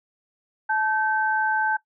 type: tone pair together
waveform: sine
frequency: 869 / 1548.4 Hz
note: A5 / G6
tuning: -22 / -22 cents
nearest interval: minor seventh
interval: 1000 cents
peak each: -23 dBFS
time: 0.69-1.77 s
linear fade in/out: 10 ms
effects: noise-tail reverb RT60 0.1 s tail -18 dB re dry